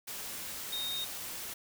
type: tone in noise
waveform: sine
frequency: 3710 Hz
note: A#7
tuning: 9 cents flat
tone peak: -34 dBFS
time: 0.72-1.05 s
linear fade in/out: 10 ms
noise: white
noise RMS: -41 dBFS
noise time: 0.07-1.54 s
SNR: +4 dB
effects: none

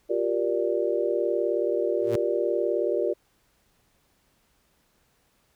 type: chord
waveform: sine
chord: G minor seventh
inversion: third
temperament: just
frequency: 352.8 / 392 / 470.4 / 588 Hz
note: F4 / G4 / Bb4 / D5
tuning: +18 / 0 / +16 / +2 cents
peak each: -28 dBFS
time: 0.09-3.14 s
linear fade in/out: 20 ms
type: tone with exponential growth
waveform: sawtooth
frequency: 113.3 Hz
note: A#2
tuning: 49 cents flat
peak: -22 dBFS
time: 1.98-2.16 s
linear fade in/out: 5 ms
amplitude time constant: 37 ms
effects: pink hiss -67 dBFS RMS until 5.55 s

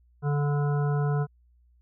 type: harmonic tone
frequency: 145 Hz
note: D3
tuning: 22 cents flat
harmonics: 1 / 3 / 5 / 7 / 9 / 10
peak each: -23 / -33 / -37 / -40 / -42 / -43 dBFS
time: 0.22-1.27 s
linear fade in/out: 50 ms
effects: added 60 Hz sine -58 dBFS peak until 1.81 s

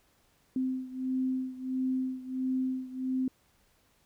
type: beating tone pair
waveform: sine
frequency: 258.6 / 260.1 Hz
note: C4 / C4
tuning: -20 / -10 cents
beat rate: 1.5 Hz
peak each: -31 / -34 dBFS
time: 0.56-3.28 s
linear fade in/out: 2 ms
effects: pink hiss -68 dBFS RMS until 4.05 s

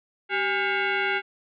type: tone with frequency modulation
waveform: sine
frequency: 387.8 Hz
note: G4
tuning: 19 cents flat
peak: -22 dBFS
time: 0.29-1.22 s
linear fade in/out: 50 ms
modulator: 603 Hz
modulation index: 3.9
effects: none

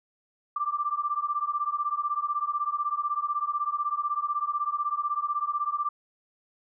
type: beating tone pair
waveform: sine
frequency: 1171 / 1187 Hz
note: D6 / D6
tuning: -5 / +18 cents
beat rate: 16 Hz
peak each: -29 dBFS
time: 0.56-5.89 s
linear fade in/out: 5 ms
effects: none

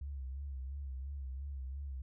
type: tone with vibrato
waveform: sine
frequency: 67.8 Hz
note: C#2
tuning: 38 cents flat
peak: -39 dBFS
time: 0.01-2.02 s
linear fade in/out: 5 ms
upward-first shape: sine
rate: 2.9 Hz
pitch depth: 81 cents each way
effects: none

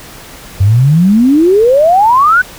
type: exponential sweep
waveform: sine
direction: up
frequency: 92.5 to 1533 Hz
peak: -4 dBFS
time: 0.6-2.42 s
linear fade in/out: 10 ms
effects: pink hiss -32 dBFS RMS until 2.58 s

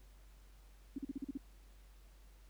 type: tone bursts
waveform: sine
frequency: 273.9 Hz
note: C#4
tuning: 21 cents flat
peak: -37 dBFS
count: 7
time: 0.96-1.375 s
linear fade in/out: 5 ms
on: 25 ms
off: 40 ms
effects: added 48 Hz sine -57 dBFS peak until 2.49 s + pink hiss -69 dBFS RMS until 2.49 s

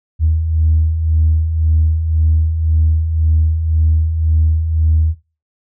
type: beating tone pair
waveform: sine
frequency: 77.78 / 79.68 Hz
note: D#2 / D#2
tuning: 0 / +42 cents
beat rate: 1.9 Hz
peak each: -19 / -11 dBFS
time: 0.19-5.15 s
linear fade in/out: 50 ms
effects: noise-tail reverb RT60 0.3 s tail -17 dB re dry + tanh soft clip ceiling -4 dBFS

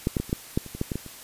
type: clicks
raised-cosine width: 3 ms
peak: -9 / -11 / -14 / -26 / -10 / -9 / -27 / -22 / -12 / -15 / -16 / -27 dBFS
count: 12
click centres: 0.071 / 0.168 / 0.2 / 0.295 / 0.329 / 0.575 / 0.663 / 0.75 / 0.814 / 0.918 / 0.956 / 1.063 s
effects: white hiss -44 dBFS RMS until 1.23 s + resampled to 32000 Hz

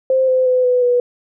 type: tone with pitch steps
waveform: sine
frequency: 523.3 / 514.6 / 506.1 / 497.7 / 489.4 Hz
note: C5 / C5 / B4 / B4 / B4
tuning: 0 / -29 / +42 / +13 / -16 cents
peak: -11 dBFS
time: 0.1-1 s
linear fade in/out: 2 ms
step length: 180 ms
effects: none

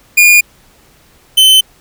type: tone pair in turn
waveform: 45% pulse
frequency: 2429 / 3060 Hz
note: D#7 / G7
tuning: -42 / -42 cents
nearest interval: major third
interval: 400 cents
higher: second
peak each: -3 dBFS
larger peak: neither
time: 0.17-0.41 / 1.37-1.61 s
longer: neither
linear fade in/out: 10 ms
effects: pink hiss -47 dBFS RMS until 1.8 s

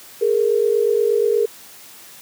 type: tone pair together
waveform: sine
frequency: 415.9 / 464.3 Hz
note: G#4 / A#4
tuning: +2 / -7 cents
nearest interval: major second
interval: 191 cents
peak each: -17 / -17 dBFS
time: 0.21-1.46 s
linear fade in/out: 10 ms
effects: white hiss -42 dBFS RMS until 2.21 s + high-pass 100 Hz 12 dB/octave

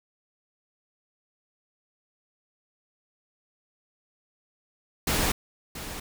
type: noise with echo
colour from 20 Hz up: pink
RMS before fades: -25 dBFS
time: 5.07-5.32 s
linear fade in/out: 5 ms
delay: 680 ms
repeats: 1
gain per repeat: -12 dB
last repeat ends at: 6 s
effects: none

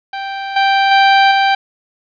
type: tone with level steps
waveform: sawtooth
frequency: 784 Hz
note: G5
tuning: in tune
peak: -17 / -6 / -3 / -6 dBFS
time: 0.13-1.55 s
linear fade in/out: 5 ms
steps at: 0.56 / 0.91 / 1.31 s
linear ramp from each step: 5 ms
effects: resampled to 11025 Hz + 7-bit

